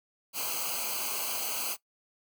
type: noise with comb filter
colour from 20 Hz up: white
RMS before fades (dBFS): -33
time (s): 0.33-1.77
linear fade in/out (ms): 50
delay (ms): 0.55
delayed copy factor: -0.95
effects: noise-tail reverb RT60 0.1 s tail -18 dB re dry